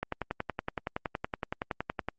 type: click train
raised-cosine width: 0.5 ms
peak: -16 dBFS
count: 23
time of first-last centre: 0.03-2.086 s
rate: 10.7 Hz
effects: Opus 48 kbps

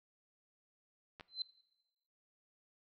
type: clicks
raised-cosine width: 0.3 ms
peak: -34 dBFS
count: 2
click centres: 1.198 / 1.209 s
type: tone with exponential growth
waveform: sine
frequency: 4073 Hz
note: C8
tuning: 47 cents flat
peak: -32 dBFS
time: 1.28-1.42 s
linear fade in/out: 2 ms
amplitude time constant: 29 ms
effects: noise-tail reverb RT60 1.0 s tail -19 dB re dry

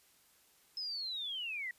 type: linear sweep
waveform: sine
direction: down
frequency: 5170 to 1900 Hz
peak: -37 dBFS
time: 0.77-1.71 s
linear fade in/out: 2 ms
effects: white hiss -67 dBFS RMS until 1.78 s + resampled to 32000 Hz

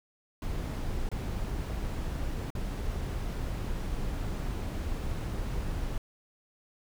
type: noise with dropouts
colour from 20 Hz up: brown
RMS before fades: -33 dBFS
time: 0.42-5.98 s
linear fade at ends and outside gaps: 2 ms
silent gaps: 1.09-1.115 / 2.504-2.551 s
effects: none

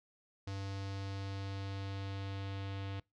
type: tone with low-pass filter sweep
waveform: square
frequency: 98 Hz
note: G2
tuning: in tune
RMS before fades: -41 dBFS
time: 0.47-3 s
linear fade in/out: 5 ms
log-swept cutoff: 5200 to 3400 Hz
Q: 1.9
effects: noise-tail reverb RT60 0.2 s tail -23 dB re dry

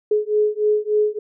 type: beating tone pair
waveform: sine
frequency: 421.1 / 424.5 Hz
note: G#4 / G#4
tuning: +24 / +38 cents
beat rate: 3.4 Hz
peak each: -19 dBFS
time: 0.11-1.19 s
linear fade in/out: 5 ms
effects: none

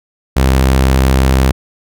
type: tone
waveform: sawtooth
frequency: 65.8 Hz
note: C2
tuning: 10 cents sharp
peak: -4 dBFS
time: 0.36-1.52 s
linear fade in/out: 10 ms
effects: none

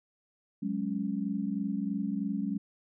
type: chord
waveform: sine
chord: F# suspended second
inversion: none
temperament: just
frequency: 185 / 208.1 / 277.5 Hz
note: F#3 / G#3 / C#4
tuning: 0 / +4 / +2 cents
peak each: -35 / -32 / -35 dBFS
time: 0.62-2.58 s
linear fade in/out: 10 ms
effects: none

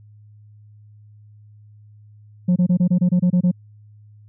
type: tone bursts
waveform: sine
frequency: 179.1 Hz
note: F3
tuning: 44 cents sharp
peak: -10 dBFS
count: 10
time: 2.48-3.515 s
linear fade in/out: 10 ms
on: 81 ms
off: 25 ms
effects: tanh soft clip ceiling -12 dBFS + added 105 Hz sine -44 dBFS peak until 4.28 s

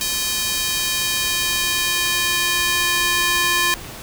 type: tone with high-pass filter sweep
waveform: square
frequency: 349.2 Hz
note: F4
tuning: in tune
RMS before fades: -20 dBFS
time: 0.01-3.74 s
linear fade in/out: 0 ms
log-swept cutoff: 4000 to 1500 Hz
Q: 0.84
effects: pink hiss -35 dBFS RMS until 4.02 s

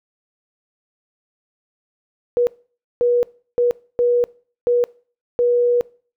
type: tone bursts at uneven times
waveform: sine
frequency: 483.6 Hz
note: B4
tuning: 36 cents flat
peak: -13 dBFS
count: 6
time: 2.37-2.47 / 3.01-3.23 / 3.58-3.71 / 3.99-4.24 / 4.67-4.84 / 5.39-5.81 s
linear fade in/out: 0 ms
effects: noise-tail reverb RT60 0.4 s tail -23 dB re dry

